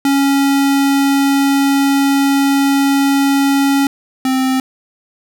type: tone pair in turn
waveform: square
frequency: 277.2 / 261.6 Hz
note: C#4 / C4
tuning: 0 / 0 cents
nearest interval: minor second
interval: 100 cents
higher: first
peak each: -11 / -13 dBFS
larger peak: first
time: 0.05-3.87 / 4.25-4.6 s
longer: first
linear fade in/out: 2 ms
effects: none